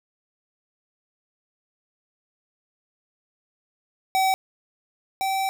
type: tone pair in turn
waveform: square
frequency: 763 / 772.3 Hz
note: G5 / G5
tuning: -47 / -26 cents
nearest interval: unison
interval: 21 cents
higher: second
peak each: -19 / -23 dBFS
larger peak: first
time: 4.15-4.34 / 5.21-5.49 s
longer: second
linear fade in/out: 0 ms
effects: none